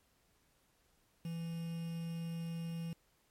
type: tone with quantisation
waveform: triangle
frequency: 166.4 Hz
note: E3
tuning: 17 cents sharp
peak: -36 dBFS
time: 1.25-2.93 s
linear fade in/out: 2 ms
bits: 9
effects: pink hiss -73 dBFS RMS until 3.3 s + MP3 64 kbps